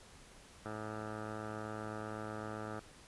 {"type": "tone with low-pass filter", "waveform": "10% pulse", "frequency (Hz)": 107.9, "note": "A2", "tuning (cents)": -33, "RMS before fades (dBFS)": -43, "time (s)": [0.65, 2.8], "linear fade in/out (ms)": 10, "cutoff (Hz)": 1200, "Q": 6.4, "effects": ["pink hiss -58 dBFS RMS until 3.07 s", "resampled to 24000 Hz"]}